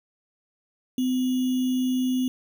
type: tone with sample-and-hold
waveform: sine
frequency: 255.3 Hz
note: C4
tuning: 42 cents flat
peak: -21 dBFS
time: 0.98-2.28 s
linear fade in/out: 2 ms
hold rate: 3150 Hz
effects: none